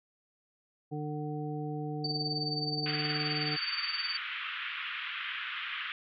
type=harmonic tone; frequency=150 Hz; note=D3; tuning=37 cents sharp; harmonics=1 / 2 / 3 / 5; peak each=-36 / -39 / -41 / -43 dBFS; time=0.91-3.57 s; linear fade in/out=20 ms
type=tone with tremolo; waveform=sine; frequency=4584 Hz; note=D8; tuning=43 cents flat; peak=-30 dBFS; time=2.04-4.17 s; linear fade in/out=5 ms; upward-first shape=sine; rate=19 Hz; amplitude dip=75%
type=band-pass noise; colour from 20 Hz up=white; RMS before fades=-38 dBFS; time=2.86-5.92 s; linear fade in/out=0 ms; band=1200 to 3200 Hz; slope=48 dB/octave
effects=none